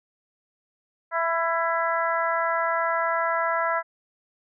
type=harmonic tone with a mistuned harmonic; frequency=331.8 Hz; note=E4; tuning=11 cents sharp; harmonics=2 / 3 / 4 / 5 / 6; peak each=-27 / -27 / -27 / -30 / -33 dBFS; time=1.11-3.83 s; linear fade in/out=50 ms; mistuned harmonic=4; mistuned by=+15 cents; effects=none